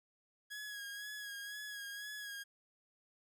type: tone with vibrato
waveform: sawtooth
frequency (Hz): 1661.2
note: G#6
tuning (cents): 0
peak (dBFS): -40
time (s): 0.5-2.44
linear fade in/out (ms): 20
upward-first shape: sine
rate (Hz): 2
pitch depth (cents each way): 38
effects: none